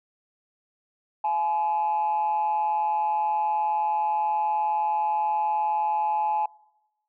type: tone with amplitude modulation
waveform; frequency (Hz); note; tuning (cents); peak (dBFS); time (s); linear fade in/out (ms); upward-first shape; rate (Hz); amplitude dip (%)
sine; 851; G#5; +42; -18; 1.24-6.46; 5; sine; 159; 65
effects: noise-tail reverb RT60 0.9 s tail -24 dB re dry + tanh soft clip ceiling -17 dBFS